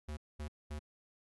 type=tone bursts; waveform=square; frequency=75.2 Hz; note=D2; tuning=42 cents sharp; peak=-40 dBFS; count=3; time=0.08-0.793 s; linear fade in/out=10 ms; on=91 ms; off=220 ms; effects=AAC 32 kbps